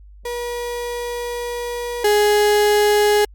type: tone pair in turn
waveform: 35% pulse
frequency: 481 / 416.4 Hz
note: B4 / G#4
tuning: -46 / +5 cents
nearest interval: major second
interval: 249 cents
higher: first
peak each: -22 / -11 dBFS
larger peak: second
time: 0.25-2.04 / 2.04-3.25 s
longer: first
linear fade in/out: 5 ms
effects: added 50 Hz sine -40 dBFS peak until 3.34 s + Opus 48 kbps